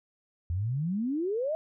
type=exponential sweep; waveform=sine; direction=up; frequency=81.6 to 653 Hz; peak=-27 dBFS; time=0.5-1.55 s; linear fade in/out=0 ms; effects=none